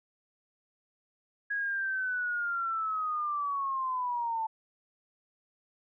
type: linear sweep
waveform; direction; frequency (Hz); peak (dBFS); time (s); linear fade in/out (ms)
sine; down; 1661.2 to 880; -29; 1.5-4.47; 10
effects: none